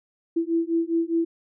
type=beating tone pair; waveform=sine; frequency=330 / 334.9 Hz; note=E4 / E4; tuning=+2 / +27 cents; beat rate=4.9 Hz; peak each=-24 dBFS; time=0.36-1.25 s; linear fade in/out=10 ms; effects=none